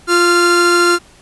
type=tone pair together; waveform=45% pulse; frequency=349.2 / 1383.2 Hz; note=F4 / F6; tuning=0 / -17 cents; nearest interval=2 octaves; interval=2383 cents; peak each=-12 dBFS; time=0.07-0.99 s; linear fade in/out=50 ms; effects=pink hiss -45 dBFS RMS until 1.21 s + resampled to 24000 Hz